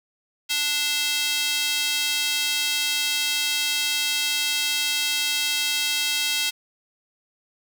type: tone with high-pass filter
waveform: square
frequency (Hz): 293.7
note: D4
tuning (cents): 0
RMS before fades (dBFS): -24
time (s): 0.49-6.51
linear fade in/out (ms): 20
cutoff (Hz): 3100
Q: 1.7
effects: none